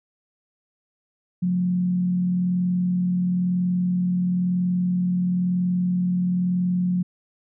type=tone with frequency modulation; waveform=sine; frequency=180 Hz; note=F#3; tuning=47 cents flat; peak=-19 dBFS; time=1.42-7.03 s; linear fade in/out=10 ms; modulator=41 Hz; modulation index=0.27; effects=none